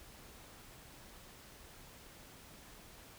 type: silence
effects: pink hiss -56 dBFS RMS until 3.18 s